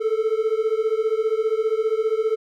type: beating tone pair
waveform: triangle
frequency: 432.5 / 447.5 Hz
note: A4 / A4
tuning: -30 / +29 cents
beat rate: 15 Hz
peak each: -20 dBFS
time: 0-2.36 s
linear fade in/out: 20 ms
effects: none